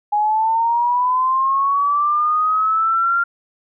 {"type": "linear sweep", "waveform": "sine", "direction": "up", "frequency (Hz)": [827, 1395], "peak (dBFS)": -14, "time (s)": [0.12, 3.24], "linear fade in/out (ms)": 10, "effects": []}